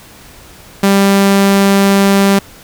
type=tone; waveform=sawtooth; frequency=197.4 Hz; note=G3; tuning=12 cents sharp; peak=-3 dBFS; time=0.83-2.39 s; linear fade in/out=5 ms; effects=pink hiss -38 dBFS RMS until 2.63 s

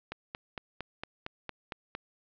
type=click train; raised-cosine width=0.3 ms; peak=-20 dBFS; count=9; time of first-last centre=0.12-1.951 s; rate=4.37 Hz; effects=low-pass 4000 Hz 12 dB/octave

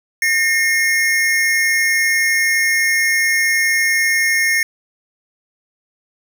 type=tone pair together; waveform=square; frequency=1824.5 / 2144 Hz; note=A#6 / C7; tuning=-38 / +42 cents; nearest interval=minor third; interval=280 cents; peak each=-17 dBFS; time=0.22-4.63 s; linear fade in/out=2 ms; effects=none

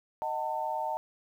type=chord; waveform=sine; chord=D# diminished; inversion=none; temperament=just; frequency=622.3 / 746.7 / 896 Hz; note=D#5 / F#5 / A5; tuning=0 / +16 / +31 cents; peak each=-36 / -36 / -32 dBFS; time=0.22-0.97 s; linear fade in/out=0 ms; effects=10-bit

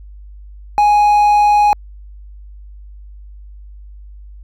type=tone; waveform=triangle; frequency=830.6 Hz; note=G#5; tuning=in tune; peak=-6 dBFS; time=0.78-1.73 s; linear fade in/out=0 ms; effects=added 50 Hz sine -33 dBFS peak until 4.43 s

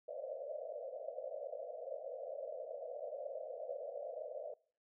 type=band-pass noise; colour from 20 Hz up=pink; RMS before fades=-45 dBFS; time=0.08-4.54 s; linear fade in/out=5 ms; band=500 to 660 Hz; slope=96 dB/octave; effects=noise-tail reverb RT60 0.5 s tail -24 dB re dry

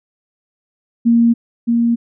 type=tone pair in turn; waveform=sine; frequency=233.3 / 234.2 Hz; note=A#3 / A#3; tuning=+2 / +8 cents; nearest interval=unison; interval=6 cents; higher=second; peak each=-8 / -11 dBFS; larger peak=first; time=1.05-1.34 / 1.67-1.96 s; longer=neither; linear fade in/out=20 ms; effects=none

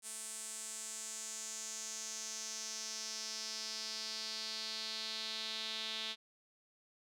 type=tone with band-pass filter sweep; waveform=sawtooth; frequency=220 Hz; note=A3; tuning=in tune; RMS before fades=-43 dBFS; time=0.02-6.16 s; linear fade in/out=50 ms; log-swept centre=8700 to 3600 Hz; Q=3.9; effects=none

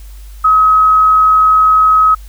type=tone; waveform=sine; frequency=1274 Hz; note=D#6; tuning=41 cents sharp; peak=-5 dBFS; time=0.44-2.15 s; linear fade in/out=10 ms; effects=added 50 Hz sine -29 dBFS peak until 2.28 s + white hiss -45 dBFS RMS until 2.28 s

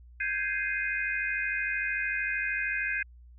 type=chord; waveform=sine; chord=Ab major seventh; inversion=third; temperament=equal; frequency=1568 / 1661.2 / 2093 / 2489 Hz; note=G6 / Ab6 / C7 / Eb7; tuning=0 / 0 / 0 / 0 cents; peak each=-33 / -34 / -34 / -33 dBFS; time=0.2-3.03 s; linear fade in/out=5 ms; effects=added 60 Hz sine -49 dBFS peak until 3.38 s

